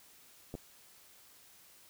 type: clicks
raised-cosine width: 2 ms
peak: -28 dBFS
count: 2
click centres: 0.541 / 0.552 s
effects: white hiss -60 dBFS RMS until 1.89 s